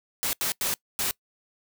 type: noise bursts at uneven times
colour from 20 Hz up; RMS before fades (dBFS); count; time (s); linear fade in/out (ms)
white; -27; 4; 0.23-0.33 / 0.41-0.52 / 0.61-0.74 / 0.99-1.11; 0
effects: noise-tail reverb RT60 0.1 s tail -23 dB re dry